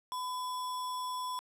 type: tone with sample-and-hold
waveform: sine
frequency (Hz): 1005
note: B5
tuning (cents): +30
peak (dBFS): -34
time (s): 0.12-1.39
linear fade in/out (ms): 0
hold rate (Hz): 4410
effects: low-pass 12000 Hz 12 dB/octave